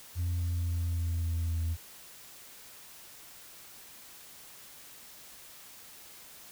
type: tone with pitch steps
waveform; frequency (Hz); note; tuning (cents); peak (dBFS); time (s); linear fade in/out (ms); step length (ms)
sine; 87.31 / 86.36 / 85.41 / 84.48 / 83.56 / 82.65; F2 / F2 / F2 / E2 / E2 / E2; 0 / -19 / -38 / +43 / +24 / +5; -26; 0.15-1.77; 50; 270
effects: tanh soft clip ceiling -27 dBFS + white hiss -51 dBFS RMS until 6.51 s